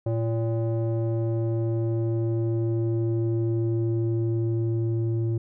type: tone with low-pass filter sweep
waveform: square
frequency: 114.1 Hz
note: A#2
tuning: 37 cents flat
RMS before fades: -25 dBFS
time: 0.06-5.38 s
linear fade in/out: 5 ms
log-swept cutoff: 550 to 280 Hz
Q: 2.4
effects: none